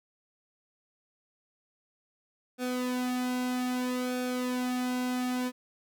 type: tone with flanger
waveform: sawtooth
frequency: 250.6 Hz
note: B3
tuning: 25 cents sharp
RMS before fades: -31 dBFS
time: 2.58-5.52 s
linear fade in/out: 50 ms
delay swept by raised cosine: 1 to 2.3 ms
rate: 0.62 Hz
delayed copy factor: -0.7
effects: none